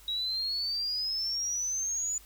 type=exponential sweep; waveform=sine; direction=up; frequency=3833 to 7000 Hz; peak=-29 dBFS; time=0.08-2.18 s; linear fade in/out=2 ms; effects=added 50 Hz sine -55 dBFS peak until 2.25 s + white hiss -56 dBFS RMS until 2.25 s